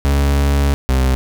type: tone pair in turn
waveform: 40% pulse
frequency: 70.3 / 65.14 Hz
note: C#2 / C2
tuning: +25 / -7 cents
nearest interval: minor second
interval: 132 cents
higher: first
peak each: -11 dBFS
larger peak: neither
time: 0.05-0.74 / 0.89-1.15 s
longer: first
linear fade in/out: 0 ms
effects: none